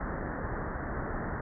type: low-pass noise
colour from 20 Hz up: pink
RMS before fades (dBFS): -35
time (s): 0-1.41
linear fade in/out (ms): 5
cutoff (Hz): 1900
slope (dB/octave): 96
effects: none